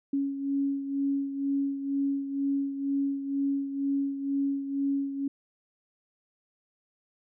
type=beating tone pair; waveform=sine; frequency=277.2 / 279.3 Hz; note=C#4 / C#4; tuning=0 / +13 cents; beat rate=2.1 Hz; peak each=-27 / -34 dBFS; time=0.13-5.28 s; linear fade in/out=5 ms; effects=none